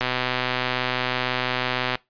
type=click train; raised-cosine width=0.3 ms; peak=-7 dBFS; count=246; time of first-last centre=0.01-1.954 s; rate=126 Hz; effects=noise-tail reverb RT60 0.2 s tail -21 dB re dry + resampled to 11025 Hz